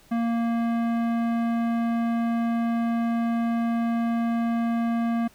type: tone with tanh clipping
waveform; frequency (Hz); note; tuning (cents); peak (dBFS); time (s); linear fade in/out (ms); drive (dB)
sine; 232.1; A#3; -7; -24; 0.11-5.28; 10; 16
effects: pink hiss -56 dBFS RMS until 5.34 s